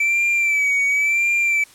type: tone with vibrato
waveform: triangle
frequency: 2316 Hz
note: D7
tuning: 25 cents flat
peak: -14 dBFS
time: 0-1.64 s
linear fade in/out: 5 ms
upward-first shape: sine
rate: 0.94 Hz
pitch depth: 53 cents each way
effects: white hiss -48 dBFS RMS until 1.74 s + low-pass 11000 Hz 12 dB/octave